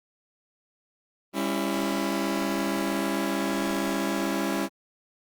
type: chord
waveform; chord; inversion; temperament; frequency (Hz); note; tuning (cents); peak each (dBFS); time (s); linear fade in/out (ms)
sawtooth; C# diminished; second; just; 199.57 / 277.2 / 332.6; G3 / C#4 / E4; +31 / 0 / +16; -26; 1.33-4.69; 50
effects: Opus 32 kbps